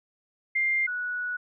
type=tone pair in turn; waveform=sine; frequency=2100 / 1469.6 Hz; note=C7 / F#6; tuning=+6 / -12 cents; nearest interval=tritone; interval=618 cents; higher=first; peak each=-22 / -28 dBFS; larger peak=first; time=0.55-0.87 / 0.87-1.37 s; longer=second; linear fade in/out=10 ms; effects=none